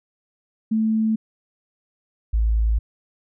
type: tone pair in turn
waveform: sine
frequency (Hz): 220 / 55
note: A3 / A1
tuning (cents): 0 / 0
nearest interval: 2 octaves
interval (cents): 2400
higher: first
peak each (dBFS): -17 / -16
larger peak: second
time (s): 0.71-1.16 / 2.33-2.79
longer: second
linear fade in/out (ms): 10
effects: none